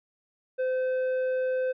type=tone with tanh clipping; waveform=triangle; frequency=514 Hz; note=C5; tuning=31 cents flat; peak=-26 dBFS; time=0.58-1.73 s; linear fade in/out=20 ms; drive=11 dB; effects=none